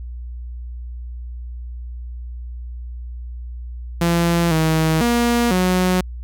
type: tone with pitch steps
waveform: sawtooth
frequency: 170.2 / 159.4 / 237.7 / 183 Hz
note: F3 / D#3 / A#3 / F#3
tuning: -44 / +42 / +34 / -19 cents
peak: -11 dBFS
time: 4.01-6.01 s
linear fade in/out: 5 ms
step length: 500 ms
effects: added 60 Hz sine -28 dBFS peak until 6.23 s